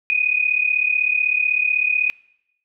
sine tone pair together, 2463 / 2499 Hz, D#7 / D#7, -18 / +7 cents, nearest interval unison, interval 25 cents, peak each -19 dBFS, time 0.1-2.1 s, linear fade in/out 0 ms, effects noise-tail reverb RT60 0.8 s tail -22 dB re dry

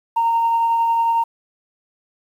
sine tone with tremolo, 922 Hz, A#5, 19 cents flat, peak -12 dBFS, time 0.16-1.24 s, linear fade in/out 10 ms, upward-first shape triangle, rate 11 Hz, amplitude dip 30%, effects tanh soft clip ceiling -11 dBFS + 8-bit

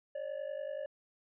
triangle ring-modulated tone, 574 Hz, D5, 40 cents flat, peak -32 dBFS, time 0.15-0.86 s, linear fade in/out 0 ms, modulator 25.3 Hz, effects resampled to 8000 Hz

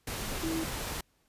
sine tone in noise, 324.6 Hz, E4, 27 cents flat, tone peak -31 dBFS, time 0.43-0.64 s, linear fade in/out 5 ms, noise pink, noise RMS -36 dBFS, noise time 0.07-1.01 s, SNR +2 dB, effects pink hiss -71 dBFS RMS until 1.28 s + resampled to 32000 Hz

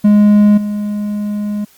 triangle tone with level steps, 207.7 Hz, G#3, in tune, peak -3 / -14 dBFS, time 0.04-1.65 s, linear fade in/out 10 ms, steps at 0.57 s, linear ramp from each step 10 ms, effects white hiss -48 dBFS RMS until 1.77 s + Opus 48 kbps

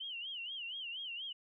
sine tone with vibrato, 2985 Hz, F#7, 15 cents sharp, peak -40 dBFS, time 0-1.33 s, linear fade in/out 10 ms, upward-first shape sine, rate 4.2 Hz, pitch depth 160 cents each way, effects none

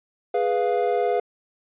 triangle chord, F diminished, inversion first, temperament equal, 415.3 / 493.9 / 698.5 Hz, Ab4 / Cb5 / F5, 0 / 0 / 0 cents, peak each -22 dBFS, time 0.34-1.2 s, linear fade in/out 5 ms, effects resampled to 8000 Hz

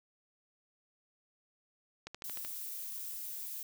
click train, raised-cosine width 0.2 ms, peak -26 dBFS, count 6, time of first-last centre 2.07-2.449 s, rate 13.2 Hz
violet noise, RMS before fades -42 dBFS, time 2.24-3.63 s, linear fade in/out 2 ms
effects none

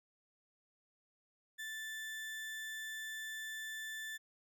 35% pulse tone, 1760 Hz, A6, in tune, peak -40 dBFS, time 1.58-4.18 s, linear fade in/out 20 ms, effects none

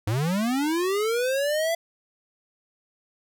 square linear sweep, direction up, 98 to 677 Hz, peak -23 dBFS, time 0.07-1.75 s, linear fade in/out 5 ms, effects none

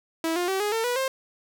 sawtooth tone with pitch steps, 326.2 / 353.7 / 383.5 / 415.8 / 450.8 / 488.7 / 529.9 Hz, E4 / F4 / G4 / G#4 / A4 / B4 / C5, -18 / +22 / -38 / +2 / +42 / -18 / +22 cents, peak -20 dBFS, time 0.24-1.08 s, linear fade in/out 2 ms, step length 120 ms, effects none

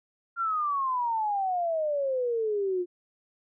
sine exponential sweep, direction down, 1396.9 to 349.2 Hz, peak -25 dBFS, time 0.36-2.86 s, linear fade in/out 50 ms, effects none

